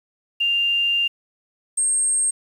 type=tone pair in turn; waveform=sine; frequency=2794 / 8480 Hz; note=F7 / C9; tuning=0 / +22 cents; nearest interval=octave + perfect fifth; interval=1922 cents; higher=second; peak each=-17 dBFS; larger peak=neither; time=0.4-1.08 / 1.77-2.31 s; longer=first; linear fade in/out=10 ms; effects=8-bit